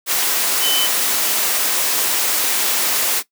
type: tone in noise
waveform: sine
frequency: 3040 Hz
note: F#7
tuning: 46 cents sharp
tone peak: -17 dBFS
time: 0.6-0.89 s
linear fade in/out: 50 ms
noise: white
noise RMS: -18 dBFS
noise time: 0.06-3.23 s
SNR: -2 dB
effects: noise-tail reverb RT60 0.1 s tail -17 dB re dry + high-pass 300 Hz 12 dB/octave